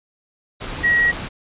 sine tone in noise, 1907 Hz, A#6, 39 cents sharp, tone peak -13 dBFS, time 0.83-1.12 s, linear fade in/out 20 ms, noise pink, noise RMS -29 dBFS, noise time 0.6-1.29 s, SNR +13 dB, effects resampled to 8000 Hz

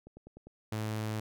click train, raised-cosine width 2 ms, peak -37 dBFS, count 5, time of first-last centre 0.07-0.47 s, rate 10 Hz
sawtooth tone, 108.4 Hz, A2, 25 cents flat, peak -29 dBFS, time 0.72-1.2 s, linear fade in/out 5 ms
effects none

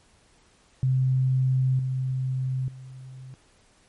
sine tone with level steps, 130.2 Hz, C3, 8 cents flat, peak -19 / -24 / -39 dBFS, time 0.83-3.34 s, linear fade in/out 0 ms, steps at 1.79 / 2.68 s, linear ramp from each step 2 ms, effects pink hiss -60 dBFS RMS until 3.88 s + MP3 48 kbps

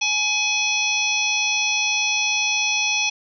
harmonic tone with a mistuned harmonic, 843 Hz, G#5, 26 cents sharp, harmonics 1 / 3 / 4 / 5 / 6 / 7, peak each -31 / -21 / -26 / -31 / -30 / -26 dBFS, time 0.01-3.1 s, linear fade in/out 10 ms, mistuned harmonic 6, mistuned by +99 cents, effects none

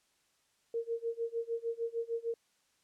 sine tone with tremolo, 462.3 Hz, A#4, 14 cents flat, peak -30 dBFS, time 0.74-2.34 s, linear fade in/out 2 ms, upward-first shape sine, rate 6.6 Hz, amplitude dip 95%, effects white hiss -73 dBFS RMS until 2.83 s + low-pass 9000 Hz 12 dB/octave

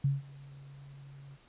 sine tone with ADSR envelope, 138.59 Hz, C#3, in tune, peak -23 dBFS, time 0.04-1.38 s, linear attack 7 ms, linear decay 170 ms, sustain -24 dB, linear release 42 ms, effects pink hiss -62 dBFS RMS until 1.48 s + resampled to 8000 Hz

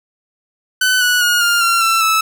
sawtooth tone with pitch steps, 1508 / 1472.7 / 1438.2 / 1404.6 / 1371.7 / 1339.6 / 1308.2 Hz, F#6 / F#6 / F#6 / F6 / F6 / E6 / E6, +32 / -9 / -50 / +10 / -32 / +27 / -14 cents, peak -8 dBFS, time 0.81-2.21 s, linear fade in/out 5 ms, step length 200 ms, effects none

